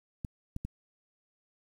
clicks, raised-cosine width 5 ms, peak -23 dBFS, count 3, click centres 0.248 / 0.564 / 0.65 s, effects 9-bit

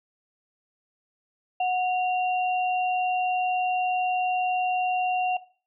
sine tone pair together, 733.9 / 2762 Hz, F#5 / F7, -14 / -20 cents, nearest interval octave + major seventh, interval 2294 cents, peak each -22 / -32 dBFS, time 1.6-5.37 s, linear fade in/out 5 ms, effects noise-tail reverb RT60 0.4 s tail -18 dB re dry

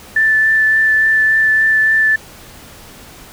sine tone with vibrato, 1760 Hz, A6, in tune, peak -9 dBFS, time 0.16-2.16 s, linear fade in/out 5 ms, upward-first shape triangle, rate 3.5 Hz, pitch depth 12 cents each way, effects pink hiss -38 dBFS RMS until 3.32 s

